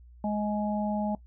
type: harmonic tone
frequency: 209.4 Hz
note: G#3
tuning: 15 cents sharp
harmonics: 1 / 3 / 4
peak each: -28 / -34 / -34 dBFS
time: 0.24-1.15 s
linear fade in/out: 2 ms
effects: noise-tail reverb RT60 0.1 s tail -19 dB re dry + added 60 Hz sine -49 dBFS peak until 1.26 s